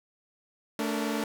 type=tone cluster; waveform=sawtooth; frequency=220.7 / 289.3 / 464.8 Hz; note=A3 / D4 / A#4; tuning=+5 / -26 / -5 cents; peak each=-27 / -28 / -33 dBFS; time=0.79-1.24 s; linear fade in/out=2 ms; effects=none